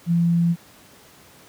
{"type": "tone", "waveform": "sine", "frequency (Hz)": 170.2, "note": "F3", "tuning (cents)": -44, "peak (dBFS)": -15, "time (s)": [0.06, 0.56], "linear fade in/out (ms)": 50, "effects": ["pink hiss -49 dBFS RMS until 1.48 s", "high-pass 100 Hz 12 dB/octave"]}